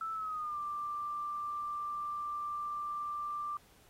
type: tone with pitch glide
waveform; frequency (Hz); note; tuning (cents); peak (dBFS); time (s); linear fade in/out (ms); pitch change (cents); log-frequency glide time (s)
sine; 1318.5 to 1181.5; E6 to D6; 0 to +10; -35; 0.01-3.57; 2; -190; 0.13-0.58
effects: pink hiss -64 dBFS RMS until 3.89 s + AAC 48 kbps